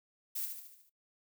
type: noise with echo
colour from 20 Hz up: violet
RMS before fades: -37 dBFS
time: 0.35-0.46 s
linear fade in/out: 10 ms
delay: 73 ms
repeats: 6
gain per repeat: -5 dB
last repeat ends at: 0.898 s
effects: noise-tail reverb RT60 0.1 s tail -18 dB re dry